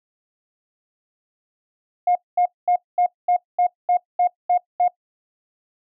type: tone bursts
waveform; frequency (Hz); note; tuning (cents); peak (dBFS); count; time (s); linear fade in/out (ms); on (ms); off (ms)
sine; 714; F5; +38; -13; 10; 2.07-4.88; 5; 83; 220
effects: noise-tail reverb RT60 0.1 s tail -21 dB re dry + tanh soft clip ceiling -10 dBFS